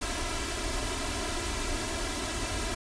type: noise with comb filter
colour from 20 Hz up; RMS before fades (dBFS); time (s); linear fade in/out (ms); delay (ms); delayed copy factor
pink; -32; 0.01-2.75; 10; 3; +0.95
effects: resampled to 22050 Hz